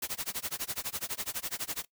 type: noise with tremolo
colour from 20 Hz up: white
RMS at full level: -33 dBFS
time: 0.02-1.85 s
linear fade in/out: 5 ms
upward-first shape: sine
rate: 12 Hz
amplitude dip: 100%
effects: noise-tail reverb RT60 0.1 s tail -18 dB re dry